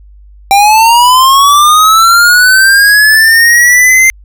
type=linear sweep; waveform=square; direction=up; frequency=784 to 2093 Hz; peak=-3 dBFS; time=0.51-4.1 s; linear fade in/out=0 ms; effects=added 50 Hz sine -33 dBFS peak until 4.24 s